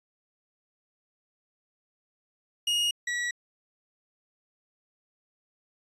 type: tone pair in turn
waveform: 40% pulse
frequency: 2868 / 1930.3 Hz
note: F7 / B6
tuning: +45 / -40 cents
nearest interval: perfect fifth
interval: 685 cents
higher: first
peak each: -23 / -27 dBFS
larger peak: first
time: 2.67-2.91 / 3.07-3.31 s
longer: neither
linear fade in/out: 5 ms
effects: resampled to 24000 Hz